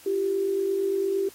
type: tone pair together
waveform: sine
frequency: 342.5 / 391.2 Hz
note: F4 / G4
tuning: -34 / -4 cents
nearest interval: major second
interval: 230 cents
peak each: -31 / -23 dBFS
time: 0.06-1.29 s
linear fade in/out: 5 ms
effects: white hiss -50 dBFS RMS until 1.34 s + AAC 48 kbps